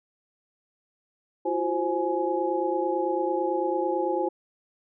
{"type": "tone cluster", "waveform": "sine", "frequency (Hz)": [337.7, 366.7, 525, 839], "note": ["E4", "F#4", "C5", "G#5"], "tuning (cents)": [42, -15, 6, 17], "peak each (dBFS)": -29, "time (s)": [1.45, 4.29], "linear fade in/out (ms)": 10, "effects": []}